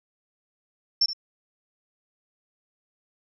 sine tone with echo, 5390 Hz, E8, 38 cents sharp, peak -17 dBFS, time 1.01-1.06 s, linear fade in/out 5 ms, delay 73 ms, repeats 1, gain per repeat -12 dB, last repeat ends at 1.133 s, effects none

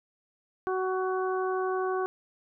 harmonic tone, 374 Hz, F#4, 19 cents sharp, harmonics 1 / 2 / 3 / 4, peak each -28 / -34 / -34 / -39 dBFS, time 0.67-2.06 s, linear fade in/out 0 ms, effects none

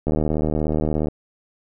click train, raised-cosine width 2 ms, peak -9 dBFS, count 79, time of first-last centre 0.07-1.084 s, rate 76.9 Hz, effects none

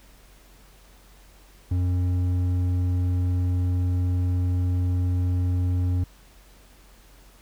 sine tone with hard clipping, 90 Hz, F#2, 47 cents flat, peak -22 dBFS, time 1.71-6.04 s, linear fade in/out 5 ms, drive 6 dB, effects added 46 Hz sine -51 dBFS peak until 7.41 s + pink hiss -55 dBFS RMS until 7.41 s

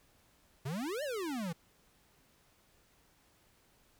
square exponential two-way sweep, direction up then down, 123.47 to 622.3 to 157.3 Hz, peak -36 dBFS, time 0.65-1.53 s, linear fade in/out 10 ms, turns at 1.03 s, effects pink hiss -68 dBFS RMS until 3.99 s

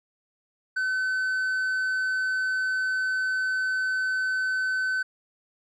triangle tone, 1520 Hz, F#6, 46 cents sharp, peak -22 dBFS, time 0.76-5.03 s, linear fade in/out 10 ms, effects resampled to 24000 Hz

